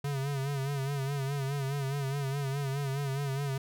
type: tone with vibrato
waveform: square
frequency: 138.59 Hz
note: C#3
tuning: in tune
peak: -31 dBFS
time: 0.04-3.58 s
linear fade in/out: 5 ms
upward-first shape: sine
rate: 4.8 Hz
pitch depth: 65 cents each way
effects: none